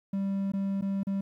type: tone with dropouts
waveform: triangle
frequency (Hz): 196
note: G3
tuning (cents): 0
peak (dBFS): -25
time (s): 0.13-1.21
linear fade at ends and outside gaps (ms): 5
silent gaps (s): 0.52-0.535 / 0.812-0.822 / 1.033-1.069
effects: 11-bit